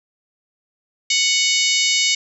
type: harmonic tone with a mistuned harmonic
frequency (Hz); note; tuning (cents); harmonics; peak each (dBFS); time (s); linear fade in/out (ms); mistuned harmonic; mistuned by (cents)
740; F#5; 0; 3 / 4 / 5 / 6 / 7 / 8 / 9 / 10; -21 / -22 / -23 / -24 / -24 / -25 / -26 / -26; 1.1-2.15; 5; 7; -28
effects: none